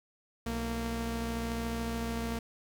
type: tone pair together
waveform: sawtooth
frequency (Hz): 60.95 / 230.1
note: B1 / A#3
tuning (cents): -22 / -22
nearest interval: octave + major seventh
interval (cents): 2300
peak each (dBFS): -33 / -30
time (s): 0.46-2.39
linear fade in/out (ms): 5
effects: 11-bit